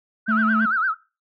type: tone with vibrato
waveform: sine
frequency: 1412 Hz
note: F6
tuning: 19 cents sharp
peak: -18 dBFS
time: 0.26-0.95 s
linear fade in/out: 50 ms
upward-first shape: sine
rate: 8.8 Hz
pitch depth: 190 cents each way
type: tone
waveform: triangle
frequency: 220 Hz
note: A3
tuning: in tune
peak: -17 dBFS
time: 0.28-0.66 s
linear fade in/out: 10 ms
effects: noise-tail reverb RT60 0.3 s tail -20 dB re dry + tanh soft clip ceiling -9 dBFS